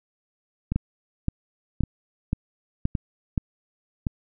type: two click trains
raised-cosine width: 5 ms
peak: -10 / -12 dBFS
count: 6 / 4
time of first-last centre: 0.76-3.378 / 0.72-4.068 s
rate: 1.91 / 0.896 Hz
effects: none